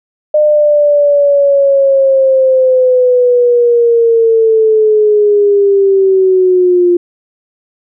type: linear sweep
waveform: sine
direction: down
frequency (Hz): 606 to 349.2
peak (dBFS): -5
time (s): 0.34-6.97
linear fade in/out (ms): 5
effects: none